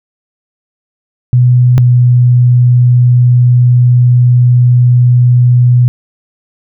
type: tone pair in turn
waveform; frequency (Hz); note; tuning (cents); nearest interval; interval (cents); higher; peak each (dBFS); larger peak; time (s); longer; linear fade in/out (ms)
sine; 124 / 123.14; B2 / B2; +7 / -5; unison; 12; first; -3; neither; 1.33-1.78 / 1.78-5.88; second; 0
effects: none